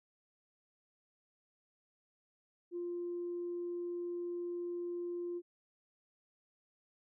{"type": "tone", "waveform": "sine", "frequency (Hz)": 349.2, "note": "F4", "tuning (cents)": 0, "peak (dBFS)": -36, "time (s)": [2.71, 5.42], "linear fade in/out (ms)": 50, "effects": ["tanh soft clip ceiling -32 dBFS"]}